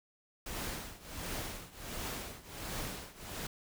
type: noise with tremolo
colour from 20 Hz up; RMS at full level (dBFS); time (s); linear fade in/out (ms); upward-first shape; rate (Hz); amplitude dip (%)
pink; -38; 0.46-3.47; 5; triangle; 1.4; 90
effects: none